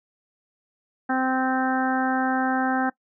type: harmonic tone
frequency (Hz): 260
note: C4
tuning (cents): -11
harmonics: 1 / 2 / 3 / 4 / 5 / 6 / 7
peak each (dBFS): -24 / -34 / -25 / -35 / -32 / -29 / -36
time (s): 1.09-2.9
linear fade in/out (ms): 10
effects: noise-tail reverb RT60 0.1 s tail -21 dB re dry